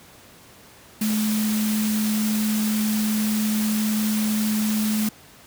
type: tone in noise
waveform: sine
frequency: 214.6 Hz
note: A3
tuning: 43 cents flat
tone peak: -20 dBFS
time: 1.01-5.09 s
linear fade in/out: 5 ms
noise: white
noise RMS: -30 dBFS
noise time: 1.01-5.09 s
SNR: +7 dB
effects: pink hiss -48 dBFS RMS until 5.46 s + high-pass 80 Hz 12 dB/octave